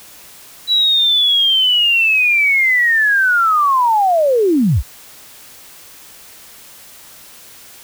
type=linear sweep; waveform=sine; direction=down; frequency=3951 to 40 Hz; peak=-10 dBFS; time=0.67-4.83 s; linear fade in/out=50 ms; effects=white hiss -40 dBFS RMS until 7.83 s